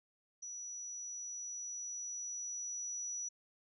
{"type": "tone with level ramp", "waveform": "sine", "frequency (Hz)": 5880, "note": "F#8", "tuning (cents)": -12, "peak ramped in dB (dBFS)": [-43, -38], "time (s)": [0.42, 3.29], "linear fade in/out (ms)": 10, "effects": []}